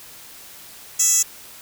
15% pulse tone with high-pass filter, 659.3 Hz, E5, in tune, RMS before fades -17 dBFS, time 0.99-1.23 s, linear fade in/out 10 ms, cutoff 7000 Hz, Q 3.8, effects white hiss -42 dBFS RMS until 1.61 s

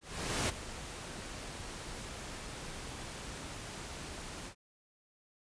pink noise with ADSR envelope, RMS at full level -31 dBFS, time 0.01-4.55 s, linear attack 480 ms, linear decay 15 ms, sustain -13 dB, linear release 86 ms, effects resampled to 22050 Hz

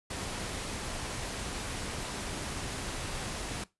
pink noise, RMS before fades -37 dBFS, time 0.1-3.64 s, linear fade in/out 5 ms, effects noise-tail reverb RT60 0.2 s tail -19 dB re dry + resampled to 24000 Hz

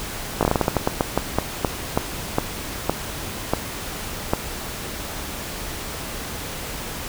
slowing click train, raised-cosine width 1 ms, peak -3 dBFS, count 19, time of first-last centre 0.41-4.335 s, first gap 18 ms, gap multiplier 1.25, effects pink hiss -31 dBFS RMS until 7.08 s

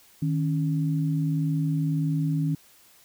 sine tone pair together, 155.56 / 277.2 Hz, D#3 / C#4, 0 / 0 cents, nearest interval minor seventh, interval 1000 cents, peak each -23 / -29 dBFS, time 0.22-2.55 s, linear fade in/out 5 ms, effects white hiss -56 dBFS RMS until 3.04 s

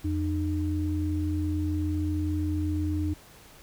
sine tone pair together, 85.5 / 304.7 Hz, F2 / D#4, -36 / -36 cents, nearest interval octave + minor seventh, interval 2200 cents, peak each -27 / -29 dBFS, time 0.04-3.14 s, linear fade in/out 10 ms, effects pink hiss -52 dBFS RMS until 3.62 s

